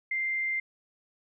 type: tone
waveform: sine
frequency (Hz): 2093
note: C7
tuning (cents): 0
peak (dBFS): -27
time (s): 0.11-0.6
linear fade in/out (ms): 5
effects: none